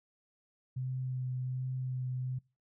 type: tone with vibrato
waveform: sine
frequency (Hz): 128.3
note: C3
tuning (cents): -34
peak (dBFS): -33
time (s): 0.76-2.39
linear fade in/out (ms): 10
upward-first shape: sine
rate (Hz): 1.3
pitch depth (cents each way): 14
effects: noise-tail reverb RT60 0.3 s tail -24 dB re dry